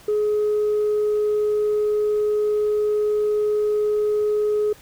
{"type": "tone", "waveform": "sine", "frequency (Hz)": 421.2, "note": "G#4", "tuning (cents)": 24, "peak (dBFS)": -16, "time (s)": [0.08, 4.73], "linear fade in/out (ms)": 5, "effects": ["tanh soft clip ceiling -15 dBFS", "pink hiss -48 dBFS RMS until 4.81 s"]}